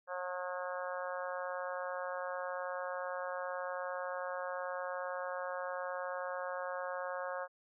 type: harmonic tone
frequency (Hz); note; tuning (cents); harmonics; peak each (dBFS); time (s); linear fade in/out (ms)
180.9; F#3; -39; 3 / 4 / 5 / 6 / 7 / 8 / 9; -40 / -46 / -47 / -45 / -47 / -48 / -47; 0.07-7.48; 50
effects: none